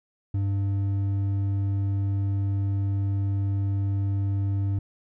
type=tone with hard clipping; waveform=sine; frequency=98.9 Hz; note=G2; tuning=16 cents sharp; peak=-24 dBFS; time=0.34-4.79 s; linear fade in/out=5 ms; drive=5 dB; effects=none